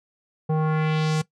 square tone with low-pass filter sweep, 155.9 Hz, D#3, 4 cents sharp, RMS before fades -22 dBFS, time 0.49-1.22 s, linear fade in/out 10 ms, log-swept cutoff 680 to 8300 Hz, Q 1.5, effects noise-tail reverb RT60 0.1 s tail -18 dB re dry

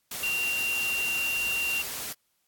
sine tone in noise, 2763 Hz, F7, 19 cents flat, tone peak -26 dBFS, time 0.23-1.82 s, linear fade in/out 5 ms, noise white, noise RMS -35 dBFS, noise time 0.11-2.13 s, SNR +6 dB, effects white hiss -73 dBFS RMS until 2.47 s + AAC 64 kbps

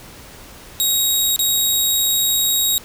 15% pulse tone with dropouts, 3791 Hz, A#7, 28 cents sharp, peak -8 dBFS, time 0.8-2.78 s, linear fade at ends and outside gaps 0 ms, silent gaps 1.361-1.392 s, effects pink hiss -40 dBFS RMS until 2.84 s

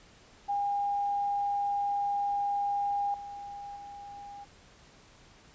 sine tone with level steps, 809 Hz, G#5, 46 cents flat, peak -27 / -39 / -42 dBFS, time 0.48-4.45 s, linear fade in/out 20 ms, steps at 3.14 / 3.76 s, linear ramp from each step 2 ms, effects pink hiss -57 dBFS RMS until 5.54 s + resampled to 16000 Hz

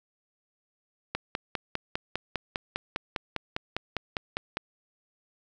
click train, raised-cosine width 0.3 ms, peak -13 dBFS, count 18, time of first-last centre 1.15-4.571 s, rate 4.97 Hz, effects none

